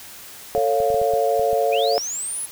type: chord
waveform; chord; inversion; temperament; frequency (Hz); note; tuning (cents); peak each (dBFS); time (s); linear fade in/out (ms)
sine; A augmented; none; equal with one note detuned; 446.7 / 554.4 / 698.5; A4 / C#5 / E#5; +26 / 0 / 0; -21; 0.55-1.98; 0
type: clicks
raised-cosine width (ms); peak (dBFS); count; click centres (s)
5; -25; 8; 0.579 / 0.803 / 0.903 / 0.944 / 1.016 / 1.137 / 1.395 / 1.531
type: linear sweep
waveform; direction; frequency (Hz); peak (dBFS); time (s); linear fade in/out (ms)
sine; up; 2331 to 10740; -25; 1.72-2.46; 10
effects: white hiss -40 dBFS RMS until 2.51 s